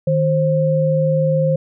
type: tone pair together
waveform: sine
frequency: 155.56 / 529 Hz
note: D#3 / C5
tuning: 0 / +19 cents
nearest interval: octave + major sixth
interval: 2119 cents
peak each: -16 dBFS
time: 0.07-1.56 s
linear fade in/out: 5 ms
effects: none